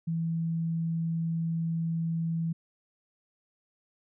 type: tone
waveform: sine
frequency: 164.81 Hz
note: E3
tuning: in tune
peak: -27 dBFS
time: 0.07-2.53 s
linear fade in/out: 10 ms
effects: none